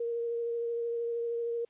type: tone with vibrato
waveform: sine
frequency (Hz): 467.9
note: A#4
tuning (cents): +6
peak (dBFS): -30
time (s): 0-1.65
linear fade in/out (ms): 5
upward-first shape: triangle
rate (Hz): 13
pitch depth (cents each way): 16
effects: white hiss -70 dBFS RMS until 1.69 s + resampled to 8000 Hz